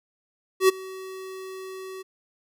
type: tone with ADSR envelope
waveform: square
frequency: 378.4 Hz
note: F#4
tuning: 39 cents sharp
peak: -13 dBFS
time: 0.6-2.03 s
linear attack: 87 ms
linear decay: 16 ms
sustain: -23 dB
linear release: 18 ms
effects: none